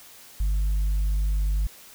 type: tone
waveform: sine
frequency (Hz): 50.1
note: G1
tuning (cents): +38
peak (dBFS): -18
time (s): 0.4-1.67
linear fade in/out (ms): 5
effects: tanh soft clip ceiling -20 dBFS + white hiss -48 dBFS RMS until 1.94 s